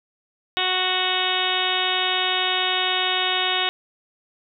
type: harmonic tone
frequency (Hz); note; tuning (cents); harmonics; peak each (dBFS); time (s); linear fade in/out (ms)
369.4; F#4; -3; 1 / 2 / 3 / 4 / 5 / 6 / 7 / 8 / 9 / 10; -32 / -28 / -30 / -31 / -31 / -30 / -31 / -26 / -30 / -26; 0.57-3.69; 0
effects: none